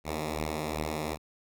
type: beating tone pair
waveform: 5% pulse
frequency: 75.2 / 77.8 Hz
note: D2 / D#2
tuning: +42 / 0 cents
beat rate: 2.6 Hz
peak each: -26 / -21 dBFS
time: 0.04-1.18 s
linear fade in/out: 50 ms
effects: none